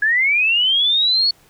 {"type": "linear sweep", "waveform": "sine", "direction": "up", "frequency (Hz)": [1661.2, 4435], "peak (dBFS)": -13, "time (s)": [0.02, 1.31], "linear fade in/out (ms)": 5, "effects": ["pink hiss -53 dBFS RMS until 1.49 s"]}